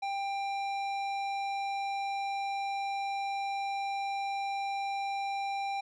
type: tone with low-pass filter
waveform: square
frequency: 792 Hz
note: G5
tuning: 18 cents sharp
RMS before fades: -34 dBFS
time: 0.02-5.81 s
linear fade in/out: 10 ms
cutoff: 4100 Hz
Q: 0.81
effects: none